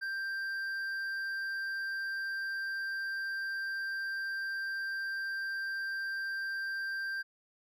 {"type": "tone with hard clipping", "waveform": "triangle", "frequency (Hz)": 1577, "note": "G6", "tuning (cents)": 10, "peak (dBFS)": -35, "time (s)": [0.01, 7.23], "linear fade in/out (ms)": 20, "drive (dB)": 8, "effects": []}